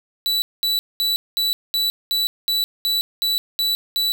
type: tone bursts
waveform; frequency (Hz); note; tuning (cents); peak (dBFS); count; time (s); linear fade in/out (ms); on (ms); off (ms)
45% pulse; 3951; B7; 0; -18; 11; 0.26-4.12; 0; 160; 210
effects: none